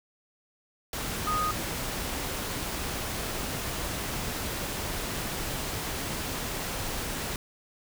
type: tone in noise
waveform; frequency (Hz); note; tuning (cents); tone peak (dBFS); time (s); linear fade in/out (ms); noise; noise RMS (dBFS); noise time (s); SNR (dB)
sine; 1242; D#6; -3; -26; 1.27-1.51; 2; pink; -33; 0.93-7.36; +4
effects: none